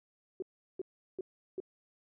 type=tone bursts; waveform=sine; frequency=374.5 Hz; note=F#4; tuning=21 cents sharp; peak=-34 dBFS; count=4; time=0.4-1.602 s; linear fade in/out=2 ms; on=23 ms; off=370 ms; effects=none